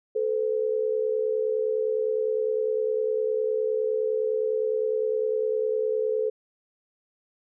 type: tone pair together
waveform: sine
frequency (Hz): 436.2 / 506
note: A4 / B4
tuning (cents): -15 / +42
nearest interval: minor third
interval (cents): 257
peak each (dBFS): -24 / -28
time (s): 0.15-6.3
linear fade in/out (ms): 10
effects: none